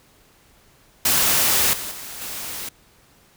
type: noise with level steps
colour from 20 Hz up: white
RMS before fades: -18 / -30 / -35 / -31 dBFS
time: 1.05-2.69 s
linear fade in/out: 5 ms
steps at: 1.73 / 1.91 / 2.21 s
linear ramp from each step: 5 ms
effects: pink hiss -55 dBFS RMS until 3.36 s